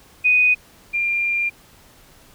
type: tone pair in turn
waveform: sine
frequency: 2489 / 2392 Hz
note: D#7 / D7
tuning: 0 / +31 cents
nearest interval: minor second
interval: 69 cents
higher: first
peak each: -12 / -18 dBFS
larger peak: first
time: 0.24-0.55 / 0.93-1.5 s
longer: second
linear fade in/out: 20 ms
effects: pink hiss -50 dBFS RMS until 2.34 s